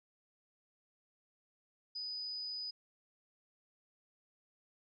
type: tone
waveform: sine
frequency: 4978 Hz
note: D#8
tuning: in tune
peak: -39 dBFS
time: 1.95-2.71 s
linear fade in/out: 10 ms
effects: none

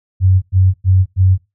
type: tone bursts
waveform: sine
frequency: 93.8 Hz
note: F#2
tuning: 24 cents sharp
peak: -7 dBFS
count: 4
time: 0.2-1.38 s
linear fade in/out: 50 ms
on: 220 ms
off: 100 ms
effects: noise-tail reverb RT60 0.2 s tail -18 dB re dry

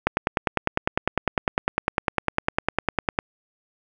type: click train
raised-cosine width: 0.5 ms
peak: -4 dBFS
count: 32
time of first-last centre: 0.07-3.189 s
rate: 9.94 Hz
effects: none

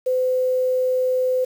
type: tone with quantisation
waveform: sine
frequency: 510 Hz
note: C5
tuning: 44 cents flat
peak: -17 dBFS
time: 0.06-1.45 s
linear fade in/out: 10 ms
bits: 7
effects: none

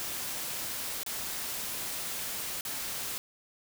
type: noise with dropouts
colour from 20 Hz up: white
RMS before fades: -36 dBFS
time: 0-3.18 s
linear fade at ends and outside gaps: 0 ms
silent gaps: 1.032-1.063 / 2.609-2.651 s
effects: none

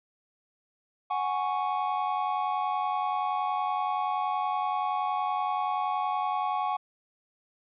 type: chord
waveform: triangle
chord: F# suspended second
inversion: none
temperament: equal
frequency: 740 / 830.6 / 1108.7 Hz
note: F#5 / G#5 / C#6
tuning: 0 / 0 / 0 cents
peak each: -29 dBFS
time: 1.1-6.77 s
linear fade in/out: 10 ms
effects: resampled to 8000 Hz

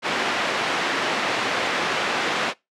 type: band-pass noise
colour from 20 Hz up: white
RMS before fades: -24 dBFS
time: 0.02-2.54 s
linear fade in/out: 50 ms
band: 230 to 2300 Hz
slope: 12 dB/octave
effects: noise-tail reverb RT60 0.2 s tail -22 dB re dry + low-pass 8000 Hz 12 dB/octave

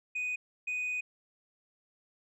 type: tone bursts at uneven times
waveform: sine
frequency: 2489 Hz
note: D#7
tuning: in tune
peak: -29 dBFS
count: 2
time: 0.15-0.36 / 0.67-1.01 s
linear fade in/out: 10 ms
effects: tanh soft clip ceiling -30 dBFS

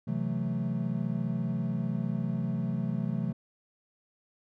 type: chord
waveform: triangle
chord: F# half-diminished seventh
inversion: second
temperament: equal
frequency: 130.81 / 164.81 / 185 / 220 Hz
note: C3 / E3 / F#3 / A3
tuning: 0 / 0 / 0 / 0 cents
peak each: -32 dBFS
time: 0.07-3.33 s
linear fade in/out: 10 ms
effects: none

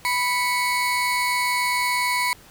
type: tone pair together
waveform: 35% pulse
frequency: 987 / 2218 Hz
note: B5 / C#7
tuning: -1 / 0 cents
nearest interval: octave + major second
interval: 1401 cents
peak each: -21 / -22 dBFS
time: 0.05-2.33 s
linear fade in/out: 0 ms
effects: pink hiss -49 dBFS RMS until 2.5 s

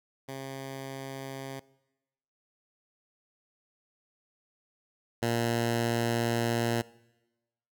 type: tone pair in turn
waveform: 10% pulse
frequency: 134.9 / 117.06 Hz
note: C#3 / A#2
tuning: -47 / +8 cents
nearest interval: major second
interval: 245 cents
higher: first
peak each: -29 / -18 dBFS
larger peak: second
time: 0.28-1.6 / 5.22-6.82 s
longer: second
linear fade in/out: 10 ms
effects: noise-tail reverb RT60 1.0 s tail -22 dB re dry

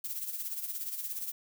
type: noise with tremolo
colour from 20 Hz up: violet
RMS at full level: -35 dBFS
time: 0.04-1.32 s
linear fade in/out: 5 ms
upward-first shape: sine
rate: 17 Hz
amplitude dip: 60%
effects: none

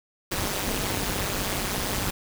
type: noise with amplitude modulation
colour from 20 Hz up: pink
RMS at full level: -24 dBFS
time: 0.31-2.11 s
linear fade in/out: 10 ms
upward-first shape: sine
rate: 198 Hz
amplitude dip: 90%
effects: none

